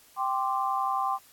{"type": "chord", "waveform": "sine", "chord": "G suspended fourth", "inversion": "none", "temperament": "just", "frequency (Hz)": [784, 1045.3, 1176], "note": ["G5", "C6", "D6"], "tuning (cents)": [0, -2, 2], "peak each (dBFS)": [-29, -29, -31], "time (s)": [0.16, 1.19], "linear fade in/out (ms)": 50, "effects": ["white hiss -57 dBFS RMS until 1.32 s", "AAC 64 kbps"]}